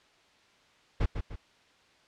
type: noise with echo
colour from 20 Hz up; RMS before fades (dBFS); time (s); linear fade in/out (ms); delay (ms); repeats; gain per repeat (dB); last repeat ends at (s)
brown; -25; 1-1.06; 10; 150; 2; -7; 1.36
effects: white hiss -62 dBFS RMS until 2.07 s + low-pass 4000 Hz 12 dB/octave